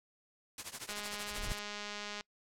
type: noise with tremolo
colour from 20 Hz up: white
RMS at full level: -39 dBFS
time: 0.58-1.59 s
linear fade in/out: 2 ms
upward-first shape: triangle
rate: 13 Hz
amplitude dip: 95%
type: click train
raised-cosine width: 0.2 ms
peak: -25 dBFS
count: 274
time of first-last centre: 0.89-2.209 s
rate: 207 Hz
type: noise with exponential growth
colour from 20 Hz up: brown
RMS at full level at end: -36 dBFS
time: 1.08-1.52 s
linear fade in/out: 2 ms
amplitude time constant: 94 ms
effects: noise-tail reverb RT60 0.1 s tail -25 dB re dry + low-pass 10000 Hz 12 dB/octave